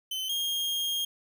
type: tone pair in turn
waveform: 40% pulse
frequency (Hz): 3057 / 3235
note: G7 / G#7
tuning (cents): -44 / -46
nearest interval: minor second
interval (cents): 98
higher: second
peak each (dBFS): -30 / -27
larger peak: second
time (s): 0.11-0.29 / 0.29-1.05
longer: second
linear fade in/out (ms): 5
effects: none